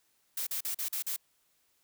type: noise bursts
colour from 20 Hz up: blue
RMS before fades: -34 dBFS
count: 6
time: 0.37-1.163 s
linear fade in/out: 5 ms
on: 98 ms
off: 41 ms
effects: white hiss -72 dBFS RMS until 1.83 s